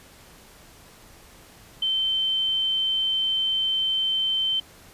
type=tone; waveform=sine; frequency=3094 Hz; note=G7; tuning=23 cents flat; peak=-21 dBFS; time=1.82-4.6 s; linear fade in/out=5 ms; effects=pink hiss -50 dBFS RMS until 4.93 s + resampled to 32000 Hz